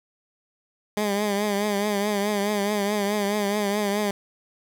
15% pulse tone with vibrato, 205 Hz, G#3, 22 cents flat, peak -16 dBFS, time 0.97-4.11 s, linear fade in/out 2 ms, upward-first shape triangle, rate 4.7 Hz, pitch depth 70 cents each way, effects none

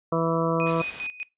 harmonic tone, 164.81 Hz, E3, in tune, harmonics 1 / 2 / 3 / 4 / 6 / 7 / 8, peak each -27 / -29 / -26 / -29 / -32 / -30 / -35 dBFS, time 0.12-0.82 s, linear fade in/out 5 ms
sine tone with tremolo, 2492 Hz, D#7, 2 cents sharp, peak -29 dBFS, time 0.6-1.23 s, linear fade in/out 0 ms, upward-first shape square, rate 5 Hz, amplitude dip 80%
white noise, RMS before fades -36 dBFS, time 0.66-1.07 s, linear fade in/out 5 ms
effects noise-tail reverb RT60 0.2 s tail -20 dB re dry + resampled to 8000 Hz

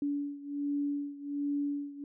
sine beating tone pair, 286.1 / 287.4 Hz, D4 / D4, -45 / -37 cents, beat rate 1.3 Hz, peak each -33 / -36 dBFS, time 0.02-2.04 s, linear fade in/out 2 ms, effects none

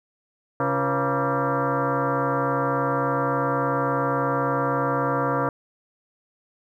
sine tone with frequency modulation, 342.3 Hz, F4, 35 cents flat, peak -20 dBFS, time 0.6-5.49 s, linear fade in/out 2 ms, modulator 207 Hz, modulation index 5.1, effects 10-bit

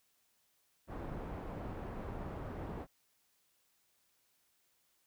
pink low-pass noise, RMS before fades -43 dBFS, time 0.87-2.87 s, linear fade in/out 50 ms, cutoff 1000 Hz, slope 12 dB/octave, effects white hiss -75 dBFS RMS until 5.06 s

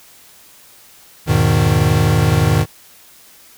square chord, E major seventh, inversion none, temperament equal, 82.41 / 103.83 / 123.47 / 155.56 Hz, E2 / G#2 / B2 / D#3, 0 / 0 / 0 / 0 cents, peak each -20 / -17 / -19 / -16 dBFS, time 1.26-2.66 s, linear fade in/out 50 ms, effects white hiss -45 dBFS RMS until 3.57 s

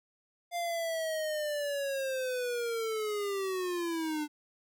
square linear sweep, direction down, 700 to 295 Hz, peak -32 dBFS, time 0.51-4.28 s, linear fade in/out 50 ms, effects none

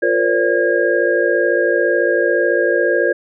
sine tone cluster, 351.3 / 461 / 515 / 573 / 1629 Hz, F4 / A#4 / C5 / D5 / G#6, +10 / -19 / -28 / -43 / -34 cents, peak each -19 dBFS, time 0.02-3.13 s, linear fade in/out 10 ms, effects none

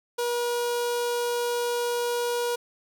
sawtooth tone with notch filter, 480.1 Hz, B4, 49 cents flat, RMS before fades -27 dBFS, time 0.18-2.56 s, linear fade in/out 10 ms, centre 2000 Hz, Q 1.8, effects none

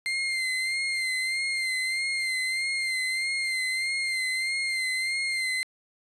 35% pulse tone with vibrato, 2093 Hz, C7, in tune, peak -24 dBFS, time 0.06-5.63 s, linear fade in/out 0 ms, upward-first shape sine, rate 1.6 Hz, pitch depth 42 cents each way, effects resampled to 22050 Hz + 10-bit

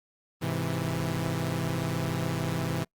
sawtooth chord, Ab augmented, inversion none, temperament equal, 103.83 / 130.81 / 164.81 Hz, Ab2 / C3 / E3, 0 / 0 / 0 cents, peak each -31 / -28 / -27 dBFS, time 0.41-2.85 s, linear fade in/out 20 ms, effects noise-tail reverb RT60 0.1 s tail -26 dB re dry + Opus 24 kbps

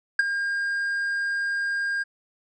triangle tone with ADSR envelope, 1611 Hz, G6, 47 cents sharp, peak -11 dBFS, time 0.19-2.04 s, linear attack 4 ms, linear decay 19 ms, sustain -11 dB, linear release 21 ms, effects resampled to 22050 Hz

